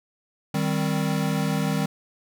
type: chord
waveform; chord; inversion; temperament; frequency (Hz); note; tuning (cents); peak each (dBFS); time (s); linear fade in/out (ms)
square; C minor; first; equal; 155.56 / 196 / 261.6; Eb3 / G3 / C4; 0 / 0 / 0; -26 / -27 / -30; 0.54-1.86; 5
effects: none